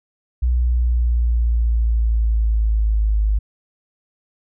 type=exponential sweep; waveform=sine; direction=down; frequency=61.5 to 51.91 Hz; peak=-14 dBFS; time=0.42-3.39 s; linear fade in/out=10 ms; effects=none